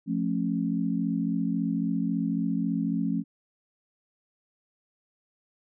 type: chord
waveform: sine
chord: F augmented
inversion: none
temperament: just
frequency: 174.61 / 218.3 / 272.8 Hz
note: F3 / A3 / C#4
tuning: 0 / -13 / -28 cents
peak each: -29 dBFS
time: 0.06-3.24 s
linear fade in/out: 50 ms
effects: none